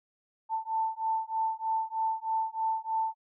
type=beating tone pair; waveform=sine; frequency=887 / 890.2 Hz; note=A5 / A5; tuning=+14 / +20 cents; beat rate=3.2 Hz; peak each=-31 dBFS; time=0.49-3.15 s; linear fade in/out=50 ms; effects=none